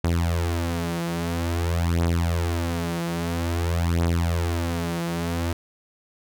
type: beating tone pair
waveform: sawtooth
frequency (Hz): 84.5 / 85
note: E2 / F2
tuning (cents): +43 / -46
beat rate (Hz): 0.5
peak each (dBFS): -21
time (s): 0.04-5.53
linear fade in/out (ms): 5
effects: none